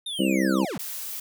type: linear sweep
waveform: square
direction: down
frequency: 3716 to 116.54 Hz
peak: -30 dBFS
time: 0.06-0.78 s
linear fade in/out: 5 ms
type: harmonic tone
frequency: 65.6 Hz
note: C2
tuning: 5 cents sharp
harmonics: 3 / 4 / 5 / 6 / 7 / 8 / 9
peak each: -24 / -26 / -25 / -34 / -39 / -31 / -36 dBFS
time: 0.19-0.65 s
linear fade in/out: 5 ms
type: noise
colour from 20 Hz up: blue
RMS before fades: -34 dBFS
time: 0.79-1.2 s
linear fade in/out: 5 ms
effects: none